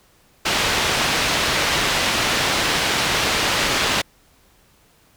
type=low-pass noise; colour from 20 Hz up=white; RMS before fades=-20 dBFS; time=0.45-4.02 s; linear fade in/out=10 ms; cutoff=3800 Hz; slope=12 dB/octave; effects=pink hiss -56 dBFS RMS until 5.16 s